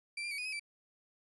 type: tone with pitch steps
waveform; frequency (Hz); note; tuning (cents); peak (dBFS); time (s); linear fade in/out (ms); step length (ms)
35% pulse; 2347 / 2387 / 2267 / 2477 / 2543 / 2329; D7 / D7 / C#7 / D#7 / D#7 / D7; -2 / +28 / +38 / -8 / +37 / -15; -35; 0.17-0.596; 5; 71
effects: resampled to 24000 Hz